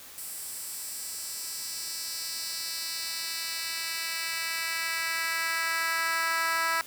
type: tone with high-pass filter sweep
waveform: 10% pulse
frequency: 328.4 Hz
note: E4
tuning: 6 cents flat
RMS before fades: -32 dBFS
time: 0.18-6.81 s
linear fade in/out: 0 ms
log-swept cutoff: 9600 to 1200 Hz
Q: 1.3
effects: white hiss -47 dBFS RMS until 6.86 s